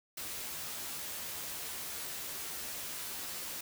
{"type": "noise with comb filter", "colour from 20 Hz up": "white", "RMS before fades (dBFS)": -41, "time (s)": [0.17, 3.61], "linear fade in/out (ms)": 5, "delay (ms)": 13, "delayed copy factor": 0.6, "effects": []}